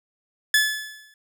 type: tone with exponential decay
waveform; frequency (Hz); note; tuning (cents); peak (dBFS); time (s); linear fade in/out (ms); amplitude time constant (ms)
sawtooth; 1723; A6; -37; -10; 0.54-1.14; 2; 130
effects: none